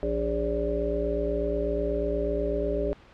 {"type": "harmonic tone with a mistuned harmonic", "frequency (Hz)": 58.27, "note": "A#1", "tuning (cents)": 0, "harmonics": [1, 3, 5, 7, 9, 10], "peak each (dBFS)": [-31, -38, -34, -29, -37, -30], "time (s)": [0.03, 2.93], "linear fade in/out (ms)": 0, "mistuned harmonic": 9, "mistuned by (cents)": 33, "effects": ["pink hiss -53 dBFS RMS until 3.13 s", "low-pass 3000 Hz 12 dB/octave"]}